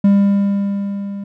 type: tone with level ramp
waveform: triangle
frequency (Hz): 199.9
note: G3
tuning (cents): +34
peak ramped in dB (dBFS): -5 to -22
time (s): 0.04-1.24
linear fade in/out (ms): 5
effects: none